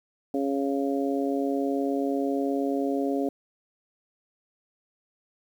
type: harmonic tone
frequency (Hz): 138.59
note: C#3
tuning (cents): 0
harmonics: 2 / 3 / 4 / 5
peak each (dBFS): -26 / -30 / -32 / -34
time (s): 0.34-3.29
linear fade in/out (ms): 2
effects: 9-bit